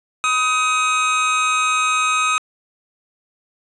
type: tone with amplitude modulation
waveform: 25% pulse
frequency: 1260 Hz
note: D#6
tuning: 21 cents sharp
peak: -10 dBFS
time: 0.24-2.38 s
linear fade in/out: 0 ms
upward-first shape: sine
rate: 264 Hz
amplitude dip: 40%
effects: resampled to 22050 Hz